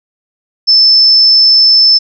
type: tone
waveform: sine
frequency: 5274 Hz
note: E8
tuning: in tune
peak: -3 dBFS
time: 0.67-1.99 s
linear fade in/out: 20 ms
effects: none